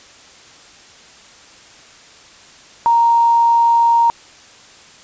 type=tone with quantisation; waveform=sine; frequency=932.3 Hz; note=A#5; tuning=in tune; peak=-9 dBFS; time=2.86-4.1 s; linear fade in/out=0 ms; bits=6; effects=white hiss -43 dBFS RMS until 5.03 s + resampled to 16000 Hz